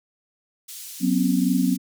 white band-pass noise, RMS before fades -38 dBFS, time 0.68-1.77 s, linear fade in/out 10 ms, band 3800 to 15000 Hz, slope 12 dB/octave
sine chord, F# suspended fourth, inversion none, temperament equal with one note detuned, 185 / 246.9 / 270.2 Hz, F#3 / B3 / C#4, 0 / 0 / -44 cents, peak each -22 dBFS, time 1-1.78 s, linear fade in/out 50 ms
effects none

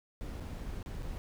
brown noise with dropouts, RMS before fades -40 dBFS, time 0.21-1.18 s, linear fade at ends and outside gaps 0 ms, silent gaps 0.4-0.406 / 0.828-0.861 / 1.023-1.03 s, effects none

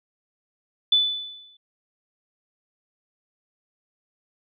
sine tone with exponential decay, 3490 Hz, A7, 15 cents flat, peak -13 dBFS, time 0.92-1.57 s, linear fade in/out 5 ms, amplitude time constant 140 ms, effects none

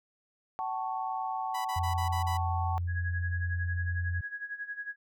sine chord, F# minor, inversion none, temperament equal with one note detuned, 759 / 880 / 1108.7 Hz, F#5 / A5 / C#6, +44 / 0 / 0 cents, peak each -34 / -35 / -38 dBFS, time 0.59-2.78 s, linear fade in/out 0 ms
sawtooth tone bursts, 987.8 Hz, B5, in tune, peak -32 dBFS, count 6, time 1.54-2.375 s, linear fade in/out 10 ms, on 110 ms, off 35 ms
sine tone, 87.3 Hz, F2, in tune, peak -29 dBFS, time 1.76-4.21 s, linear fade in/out 5 ms
sine tone with tremolo, 1661.2 Hz, G#6, in tune, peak -33 dBFS, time 2.87-4.96 s, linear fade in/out 50 ms, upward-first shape sine, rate 11 Hz, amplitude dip 80%
effects none

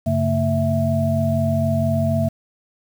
sine tone cluster, 96 / 140.2 / 226.6 / 659 Hz, G2 / C#3 / A#3 / E5, -36 / +20 / -49 / -1 cents, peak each -22 dBFS, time 0.06-2.29 s, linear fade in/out 10 ms, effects 7-bit

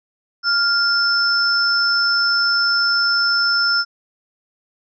sine tone pair together, 1400 / 5286 Hz, F6 / E8, +4 / +4 cents, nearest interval octave + major seventh, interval 2300 cents, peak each -17 dBFS, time 0.43-3.85 s, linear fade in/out 50 ms, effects none

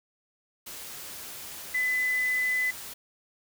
sine tone in noise, 2008 Hz, B6, 28 cents sharp, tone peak -24 dBFS, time 1.74-2.71 s, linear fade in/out 10 ms, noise white, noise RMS -41 dBFS, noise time 0.66-2.94 s, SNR +14 dB, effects none

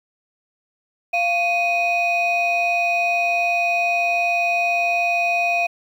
sine tone pair together, 694.3 / 2493 Hz, F5 / D#7, -10 / +3 cents, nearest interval octave + minor seventh, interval 2213 cents, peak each -18 dBFS, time 1.13-5.67 s, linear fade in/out 10 ms, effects tanh soft clip ceiling -13 dBFS + 8-bit

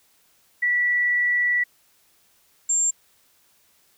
sine tone pair in turn, 1953 / 7374 Hz, B6 / A#8, -20 / -20 cents, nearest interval octave + major seventh, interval 2300 cents, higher second, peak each -18 dBFS, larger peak neither, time 0.62-1.64 / 2.69-2.91 s, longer first, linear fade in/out 10 ms, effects white hiss -61 dBFS RMS until 3.97 s

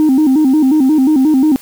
sine tone with vibrato, 285 Hz, C#4, 48 cents sharp, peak -5 dBFS, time 0-1.56 s, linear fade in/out 0 ms, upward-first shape square, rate 5.6 Hz, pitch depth 140 cents each way, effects tanh soft clip ceiling -5 dBFS + white hiss -38 dBFS RMS until 1.61 s

